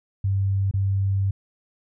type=tone with dropouts; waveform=sine; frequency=97.7 Hz; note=G2; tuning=5 cents flat; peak=-19 dBFS; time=0.24-1.31 s; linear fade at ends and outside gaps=5 ms; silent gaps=0.712-0.738 s; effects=none